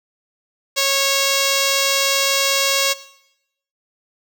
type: tone with notch filter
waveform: 5% pulse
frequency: 549 Hz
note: C#5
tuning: 17 cents flat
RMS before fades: -18 dBFS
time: 0.76-2.94 s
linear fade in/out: 20 ms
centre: 1400 Hz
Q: 1.9
effects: noise-tail reverb RT60 0.8 s tail -17 dB re dry